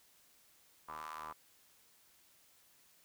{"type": "ring-modulated tone", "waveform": "sawtooth", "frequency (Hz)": 77.78, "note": "D#2", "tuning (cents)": 0, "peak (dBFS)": -37, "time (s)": [0.88, 1.33], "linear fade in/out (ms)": 10, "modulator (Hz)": 1090, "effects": ["white hiss -67 dBFS RMS until 3.04 s"]}